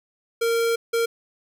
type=tone bursts at uneven times; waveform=square; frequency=462.1 Hz; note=A#4; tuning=15 cents flat; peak=-20 dBFS; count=2; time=0.41-0.76 / 0.93-1.06 s; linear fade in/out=10 ms; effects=none